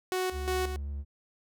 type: tone with tremolo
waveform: sawtooth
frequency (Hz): 370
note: F#4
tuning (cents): 0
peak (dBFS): -24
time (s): 0.12-0.76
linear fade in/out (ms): 0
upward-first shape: square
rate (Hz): 2.8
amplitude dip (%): 65
type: tone with vibrato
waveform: triangle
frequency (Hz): 71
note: C#2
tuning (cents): +42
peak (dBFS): -31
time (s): 0.31-1.05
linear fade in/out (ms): 50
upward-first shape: sine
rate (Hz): 7.2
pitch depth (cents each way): 16
effects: none